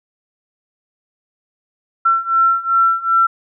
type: beating tone pair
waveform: sine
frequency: 1349 / 1351.6 Hz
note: E6 / E6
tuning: +40 / +43 cents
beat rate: 2.6 Hz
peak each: -16 / -14 dBFS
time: 2.05-3.27 s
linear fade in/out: 10 ms
effects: none